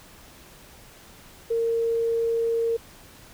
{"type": "tone", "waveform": "sine", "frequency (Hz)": 460, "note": "A#4", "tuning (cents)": -23, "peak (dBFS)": -21, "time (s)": [1.5, 2.77], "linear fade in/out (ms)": 10, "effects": ["pink hiss -49 dBFS RMS until 3.33 s"]}